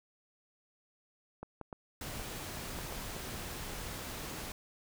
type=clicks; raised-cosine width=1 ms; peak=-28 dBFS; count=8; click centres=1.43 / 1.613 / 1.728 / 2.197 / 2.573 / 2.788 / 2.924 / 3.165 s
type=noise; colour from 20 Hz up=pink; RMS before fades=-42 dBFS; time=2.01-4.52 s; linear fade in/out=2 ms
effects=none